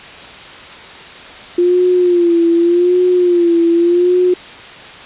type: tone with vibrato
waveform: sine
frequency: 349.2 Hz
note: F4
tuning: in tune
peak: -8 dBFS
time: 1.58-4.34 s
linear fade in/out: 5 ms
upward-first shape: sine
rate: 0.85 Hz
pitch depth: 64 cents each way
effects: white hiss -33 dBFS RMS until 5.05 s + resampled to 8000 Hz